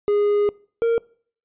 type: tone pair in turn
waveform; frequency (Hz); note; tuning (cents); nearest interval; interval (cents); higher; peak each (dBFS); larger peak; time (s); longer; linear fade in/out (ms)
triangle; 412.1 / 462.6; G#4 / A#4; -13 / -13; major second; 200; second; -14; neither; 0.08-0.49 / 0.82-0.98; first; 0
effects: noise-tail reverb RT60 0.5 s tail -24 dB re dry + resampled to 8000 Hz